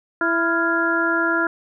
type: harmonic tone with a mistuned harmonic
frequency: 332.7 Hz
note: E4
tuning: 16 cents sharp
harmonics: 1 / 2 / 3 / 4 / 5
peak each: -23 / -27 / -28 / -20 / -25 dBFS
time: 0.21-1.47 s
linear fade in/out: 2 ms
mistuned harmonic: 4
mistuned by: +79 cents
effects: none